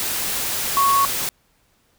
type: tone in noise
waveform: sine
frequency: 1108.7 Hz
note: C#6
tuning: in tune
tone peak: -14 dBFS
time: 0.77-1.05 s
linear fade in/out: 0 ms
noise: white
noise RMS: -24 dBFS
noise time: 0-1.29 s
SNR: +7 dB
effects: pink hiss -62 dBFS RMS until 1.98 s